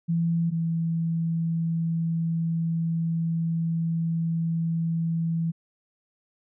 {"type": "tone pair in turn", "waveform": "sine", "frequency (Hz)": [167.4, 165.1], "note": ["E3", "E3"], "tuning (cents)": [27, 3], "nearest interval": "unison", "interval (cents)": 24, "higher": "first", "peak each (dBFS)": [-21, -23], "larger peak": "first", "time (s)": [[0.08, 0.51], [0.51, 5.52]], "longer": "second", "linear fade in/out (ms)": 20, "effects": []}